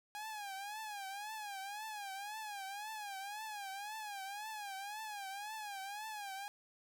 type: tone with vibrato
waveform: sawtooth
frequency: 822 Hz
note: G#5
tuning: 18 cents flat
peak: -39 dBFS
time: 0.15-6.48 s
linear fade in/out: 0 ms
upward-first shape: triangle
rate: 1.9 Hz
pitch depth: 130 cents each way
effects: none